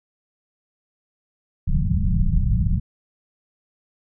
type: low-pass noise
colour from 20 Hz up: pink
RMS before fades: -19 dBFS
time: 1.67-2.8 s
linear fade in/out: 10 ms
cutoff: 200 Hz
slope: 96 dB/octave
effects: none